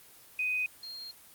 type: tone pair in turn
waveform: sine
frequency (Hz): 2500 / 4220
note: D#7 / C8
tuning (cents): +8 / +14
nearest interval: major sixth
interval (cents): 906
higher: second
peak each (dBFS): -28 / -40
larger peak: first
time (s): 0.39-0.66 / 0.83-1.11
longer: second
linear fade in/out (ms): 2
effects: white hiss -55 dBFS RMS until 1.34 s + Opus 24 kbps